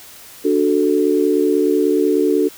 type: chord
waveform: sine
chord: D major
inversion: none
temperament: equal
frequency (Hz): 293.7 / 370 / 440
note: D4 / F#4 / A4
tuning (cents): 0 / 0 / 0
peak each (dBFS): -17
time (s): 0.44-2.49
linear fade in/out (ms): 20
effects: white hiss -40 dBFS RMS until 2.57 s